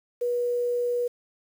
sine tone with quantisation, 484.9 Hz, B4, 32 cents flat, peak -23 dBFS, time 0.21-1.08 s, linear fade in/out 10 ms, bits 8, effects none

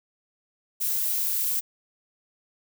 violet noise, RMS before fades -26 dBFS, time 0.8-1.61 s, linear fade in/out 20 ms, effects none

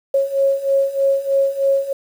sine beating tone pair, 546 / 549.2 Hz, C#5 / C#5, -26 / -16 cents, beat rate 3.2 Hz, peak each -19 / -16 dBFS, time 0.14-1.93 s, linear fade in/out 5 ms, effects 7-bit

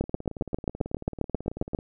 two click trains, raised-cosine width 2 ms, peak -23 / -11 dBFS, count 33 / 14, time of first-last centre 0.04-1.789 / 0.01-1.748 s, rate 18.3 / 7.48 Hz, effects none

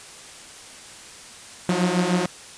sawtooth tone cluster, 176.5 / 183.1 / 315.8 Hz, F3 / F#3 / D#4, +19 / -18 / +26 cents, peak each -18 / -19 / -27 dBFS, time 1.69-2.26 s, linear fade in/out 2 ms, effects white hiss -42 dBFS RMS until 2.57 s + resampled to 22050 Hz

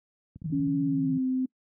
clicks, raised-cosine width 5 ms, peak -29 dBFS, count 7, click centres 0.36 / 0.419 / 0.459 / 0.503 / 0.545 / 0.602 / 0.673 s
sine tone with vibrato, 157.3 Hz, D#3, 19 cents sharp, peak -29 dBFS, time 0.44-1.18 s, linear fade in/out 5 ms, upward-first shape sine, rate 17 Hz, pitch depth 140 cents each way
sine tone with pitch glide, 278.4 to 258.3 Hz, C#4 to C4, +8 to -22 cents, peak -24 dBFS, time 0.52-1.46 s, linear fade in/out 10 ms, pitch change -130 cents, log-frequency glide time 0.84-1.25 s
effects noise-tail reverb RT60 0.1 s tail -25 dB re dry + high-pass 80 Hz 12 dB/octave

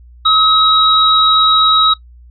sine tone pair together, 1279 / 3828 Hz, D#6 / A#7, +47 / +45 cents, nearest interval octave + perfect fifth, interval 1898 cents, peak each -10 dBFS, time 0.25-1.94 s, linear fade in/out 10 ms, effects noise-tail reverb RT60 0.1 s tail -18 dB re dry + added 60 Hz sine -37 dBFS peak until 2.3 s

